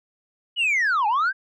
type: linear two-way sweep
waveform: sine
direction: down then up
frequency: 2982 to 803 to 1628 Hz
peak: -16 dBFS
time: 0.56-1.33 s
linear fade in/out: 50 ms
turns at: 1.07 s
effects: tanh soft clip ceiling -17 dBFS